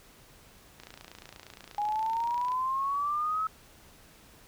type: click train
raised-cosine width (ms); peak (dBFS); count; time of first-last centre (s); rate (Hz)
0.2; -28; 50; 0.8-2.519; 28.5
type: exponential sweep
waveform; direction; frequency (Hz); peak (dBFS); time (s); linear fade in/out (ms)
sine; up; 823 to 1300; -27; 1.78-3.47; 2
effects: pink hiss -56 dBFS RMS until 4.47 s